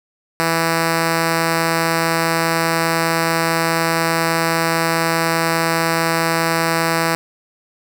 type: tone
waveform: 5% pulse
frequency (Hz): 164.81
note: E3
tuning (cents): 0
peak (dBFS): -4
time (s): 0.4-7.15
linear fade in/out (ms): 0
effects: none